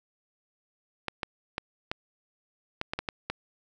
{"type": "clicks", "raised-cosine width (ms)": 0.3, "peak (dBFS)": -14, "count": 9, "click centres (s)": [1.083, 1.232, 1.581, 1.915, 2.814, 2.935, 2.99, 3.088, 3.3], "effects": []}